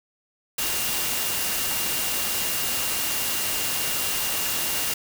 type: tone in noise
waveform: sine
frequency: 2800 Hz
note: F7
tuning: 4 cents sharp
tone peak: -35 dBFS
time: 0.58-4.94 s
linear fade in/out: 5 ms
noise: white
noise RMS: -26 dBFS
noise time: 0.58-4.94 s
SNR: -12 dB
effects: none